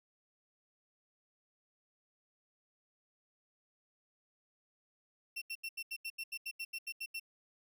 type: tone bursts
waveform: 35% pulse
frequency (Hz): 2710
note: E7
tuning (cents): +47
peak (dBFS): -37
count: 14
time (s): 5.36-7.198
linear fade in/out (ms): 10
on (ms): 57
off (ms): 80
effects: none